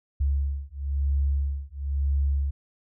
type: beating tone pair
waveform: sine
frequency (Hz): 69.3 / 70.3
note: C#2 / C#2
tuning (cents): 0 / +25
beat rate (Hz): 1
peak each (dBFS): -26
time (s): 0.2-2.51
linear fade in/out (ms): 10
effects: none